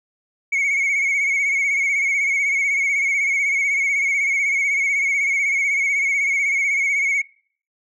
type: tone with vibrato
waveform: sine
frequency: 2217 Hz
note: C#7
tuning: in tune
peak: -14 dBFS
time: 0.52-7.22 s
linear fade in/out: 10 ms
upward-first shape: sine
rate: 16 Hz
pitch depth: 55 cents each way
effects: noise-tail reverb RT60 0.5 s tail -24 dB re dry + tanh soft clip ceiling -16 dBFS